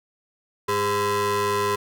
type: ring-modulated tone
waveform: 40% pulse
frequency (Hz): 306.1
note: D#4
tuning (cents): -28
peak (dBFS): -17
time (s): 0.68-1.76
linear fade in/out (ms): 10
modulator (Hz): 713
effects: none